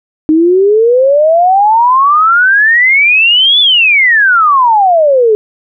sine exponential two-way sweep, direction up then down, 305.6 to 3518 to 416 Hz, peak -4 dBFS, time 0.29-5.35 s, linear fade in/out 0 ms, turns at 3.6 s, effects none

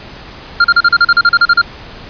square tone bursts, 1396.9 Hz, F6, in tune, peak -5 dBFS, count 13, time 0.6-1.616 s, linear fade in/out 5 ms, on 44 ms, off 37 ms, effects pink hiss -32 dBFS RMS until 2.09 s + resampled to 11025 Hz

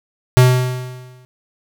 square tone with exponential decay, 126.5 Hz, B2, 42 cents sharp, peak -5 dBFS, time 0.37-1.25 s, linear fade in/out 0 ms, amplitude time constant 190 ms, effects none

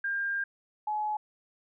sine tone pair in turn, 1602 / 848.6 Hz, G6 / G#5, +37 / +37 cents, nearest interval major seventh, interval 1100 cents, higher first, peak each -28 dBFS, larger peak neither, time 0.04-0.44 / 0.87-1.17 s, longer first, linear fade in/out 5 ms, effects none

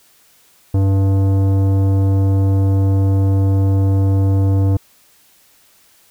sine tone with tanh clipping, 97.2 Hz, G2, 14 cents flat, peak -13 dBFS, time 0.74-4.77 s, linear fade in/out 5 ms, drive 14 dB, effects white hiss -52 dBFS RMS until 6.1 s

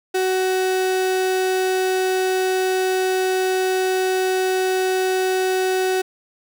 35% pulse tone, 374.2 Hz, F#4, 20 cents sharp, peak -16 dBFS, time 0.14-6.02 s, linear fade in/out 10 ms, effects none

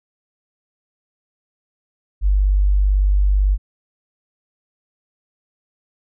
sine tone, 49 Hz, G1, in tune, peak -12 dBFS, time 2.21-3.58 s, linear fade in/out 50 ms, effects none

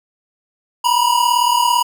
square tone pair together, 949.9 / 987.8 Hz, A#5 / B5, +32 / 0 cents, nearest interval minor second, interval 68 cents, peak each -16 dBFS, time 0.84-1.83 s, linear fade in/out 10 ms, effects none

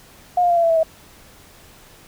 sine tone with pitch steps, 716 / 703.3 / 690.8 / 678.6 / 666.5 / 654.7 / 643.1 Hz, F5 / F5 / F5 / F5 / E5 / E5 / E5, +43 / +12 / -19 / -50 / +19 / -12 / -43 cents, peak -13 dBFS, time 0.37-0.832 s, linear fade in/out 5 ms, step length 66 ms, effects pink hiss -47 dBFS RMS until 2.07 s

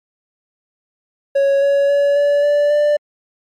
triangle tone with pitch steps, 554 / 561.1 / 568.3 / 575.5 / 582.9 / 590.3 Hz, C#5 / C#5 / C#5 / D5 / D5 / D5, -1 / +21 / +43 / -35 / -13 / +9 cents, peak -9 dBFS, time 1.35-2.97 s, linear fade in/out 10 ms, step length 270 ms, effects MP3 64 kbps

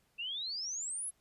sine exponential sweep, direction up, 2653 to 11150 Hz, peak -36 dBFS, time 0.18-1.11 s, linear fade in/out 20 ms, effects pink hiss -73 dBFS RMS until 1.2 s + resampled to 32000 Hz

